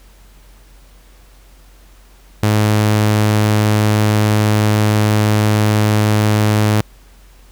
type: tone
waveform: sawtooth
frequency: 106.2 Hz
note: G#2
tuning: 39 cents sharp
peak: -7 dBFS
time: 2.43-6.81 s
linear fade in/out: 0 ms
effects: added 46 Hz sine -42 dBFS peak until 7.51 s + pink hiss -50 dBFS RMS until 7.51 s